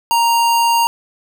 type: tone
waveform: square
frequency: 932.3 Hz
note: A#5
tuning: in tune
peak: -12 dBFS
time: 0.11-0.87 s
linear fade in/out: 0 ms
effects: none